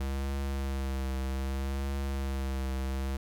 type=tone with vibrato; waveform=square; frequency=67.4 Hz; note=C#2; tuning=48 cents flat; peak=-31 dBFS; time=0-3.17 s; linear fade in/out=5 ms; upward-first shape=triangle; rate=0.64 Hz; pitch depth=39 cents each way; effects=none